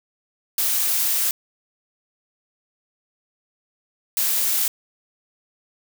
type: noise bursts at uneven times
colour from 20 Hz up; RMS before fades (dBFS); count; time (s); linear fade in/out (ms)
blue; -21; 2; 0.58-1.31 / 4.17-4.68; 2
effects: none